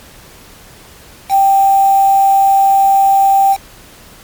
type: tone with quantisation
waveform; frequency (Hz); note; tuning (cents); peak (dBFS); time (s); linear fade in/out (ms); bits
sine; 784; G5; 0; -6; 1.29-3.57; 50; 4
effects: pink hiss -39 dBFS RMS until 4.23 s + MP3 96 kbps